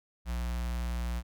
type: tone with notch filter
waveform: square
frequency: 59.6 Hz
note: A#1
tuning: 39 cents sharp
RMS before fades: -33 dBFS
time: 0.25-1.23 s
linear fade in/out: 50 ms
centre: 370 Hz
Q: 0.99
effects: none